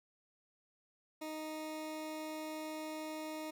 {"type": "tone", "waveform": "20% pulse", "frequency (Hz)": 311.1, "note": "D#4", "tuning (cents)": 0, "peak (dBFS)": -36, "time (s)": [1.21, 3.51], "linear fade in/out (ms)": 10, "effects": []}